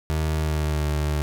30% pulse tone with pitch glide, 78 to 74.69 Hz, D#2 to D2, +5 to +30 cents, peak -19 dBFS, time 0.1-1.22 s, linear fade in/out 0 ms, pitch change -75 cents, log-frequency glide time 0.31-0.9 s, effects none

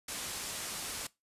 white low-pass noise, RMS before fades -40 dBFS, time 0.08-1.07 s, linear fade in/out 5 ms, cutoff 11000 Hz, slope 24 dB/octave, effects noise-tail reverb RT60 0.2 s tail -20 dB re dry + resampled to 32000 Hz

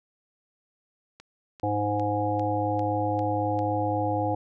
click train, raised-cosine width 0.2 ms, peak -28 dBFS, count 7, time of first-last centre 1.2-3.59 s, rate 2.51 Hz
harmonic tone, 103.9 Hz, G#2, 1 cent sharp, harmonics 1 / 3 / 5 / 7 / 8, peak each -30 / -30 / -30 / -30 / -30 dBFS, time 1.63-4.35 s, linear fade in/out 5 ms
effects none

